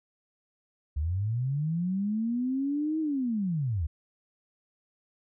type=linear two-way sweep; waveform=sine; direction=up then down; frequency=69.3 to 320 to 69.3 Hz; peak=-26 dBFS; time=0.96-3.87 s; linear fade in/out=10 ms; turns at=3 s; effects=none